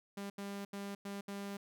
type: tone bursts at uneven times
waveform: sawtooth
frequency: 199.8 Hz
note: G3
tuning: 33 cents sharp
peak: -37 dBFS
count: 5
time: 0.17-0.3 / 0.38-0.65 / 0.73-0.95 / 1.05-1.21 / 1.28-1.57 s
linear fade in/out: 5 ms
effects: none